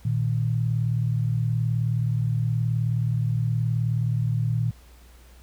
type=tone pair together; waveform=sine; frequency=116.54 / 155.56 Hz; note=A#2 / D#3; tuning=0 / 0 cents; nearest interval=perfect fourth; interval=500 cents; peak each=-22 / -27 dBFS; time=0.05-4.71 s; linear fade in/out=5 ms; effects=added 60 Hz sine -48 dBFS peak until 5.42 s + pink hiss -56 dBFS RMS until 5.42 s